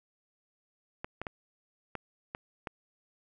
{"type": "clicks", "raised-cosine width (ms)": 0.5, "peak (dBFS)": -21, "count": 6, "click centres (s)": [1.045, 1.216, 1.268, 1.953, 2.349, 2.672], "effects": []}